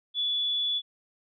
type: tone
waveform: sine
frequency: 3434 Hz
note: A7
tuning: 43 cents flat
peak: -25 dBFS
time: 0.14-0.82 s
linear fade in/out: 50 ms
effects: none